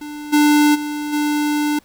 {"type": "tone with level steps", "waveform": "square", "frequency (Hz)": 296.7, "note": "D4", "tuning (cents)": 18, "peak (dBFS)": [-29, -11, -23, -17], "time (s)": [0.01, 1.79], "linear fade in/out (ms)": 5, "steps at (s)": [0.32, 0.74, 1.12], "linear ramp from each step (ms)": 20, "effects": ["pink hiss -54 dBFS RMS until 1.84 s"]}